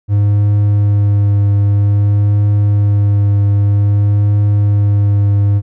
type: tone with vibrato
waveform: triangle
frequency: 102.1 Hz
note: G#2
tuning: 29 cents flat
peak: -6 dBFS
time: 0.08-5.62 s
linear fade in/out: 50 ms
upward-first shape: triangle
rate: 0.52 Hz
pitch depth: 16 cents each way
effects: none